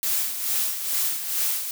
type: noise with tremolo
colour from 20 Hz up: blue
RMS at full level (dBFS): -23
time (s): 0.03-1.71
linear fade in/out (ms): 0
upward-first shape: sine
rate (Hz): 2.3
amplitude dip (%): 60
effects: none